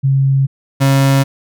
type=tone pair in turn; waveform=sine / 35% pulse; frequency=135.8 / 136.59 Hz; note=C#3 / C#3; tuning=-35 / -25 cents; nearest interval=unison; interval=10 cents; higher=second; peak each=-9 / -7 dBFS; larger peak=second; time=0.03-0.47 / 0.8-1.24 s; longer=neither; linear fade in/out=20 ms; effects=none